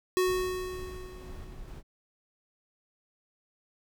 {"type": "tone with exponential decay", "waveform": "square", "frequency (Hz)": 368.4, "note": "F#4", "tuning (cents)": -7, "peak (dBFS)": -23, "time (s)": [0.17, 1.78], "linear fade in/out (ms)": 0, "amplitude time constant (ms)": 350}
{"type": "noise with tremolo", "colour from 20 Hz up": "brown", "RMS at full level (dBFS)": -42, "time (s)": [0.25, 1.83], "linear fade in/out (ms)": 50, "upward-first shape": "square", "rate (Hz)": 2.1, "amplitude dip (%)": 25}
{"effects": []}